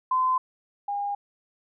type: tone pair in turn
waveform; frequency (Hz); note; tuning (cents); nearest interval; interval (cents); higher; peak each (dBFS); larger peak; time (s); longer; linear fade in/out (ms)
sine; 1027 / 810.6; C6 / G#5; -33 / -42; major third; 409; first; -20 / -26; first; 0.11-0.38 / 0.88-1.15; neither; 5
effects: none